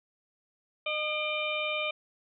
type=harmonic tone with a mistuned harmonic; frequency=610 Hz; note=D#5; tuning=34 cents flat; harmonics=1 / 2 / 4 / 5 / 6; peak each=-34 / -38 / -32 / -37 / -40 dBFS; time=0.86-1.91 s; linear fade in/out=5 ms; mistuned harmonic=4; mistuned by=-38 cents; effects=none